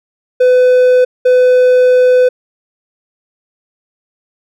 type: tone bursts at uneven times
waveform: triangle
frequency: 503 Hz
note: B4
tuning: 32 cents sharp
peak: -3 dBFS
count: 2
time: 0.4-1.05 / 1.25-2.29 s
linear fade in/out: 10 ms
effects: none